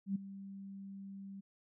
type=tone with ADSR envelope; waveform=sine; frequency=196 Hz; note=G3; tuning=in tune; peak=-30 dBFS; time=0.06-1.41 s; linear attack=94 ms; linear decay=10 ms; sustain=-15 dB; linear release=14 ms; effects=none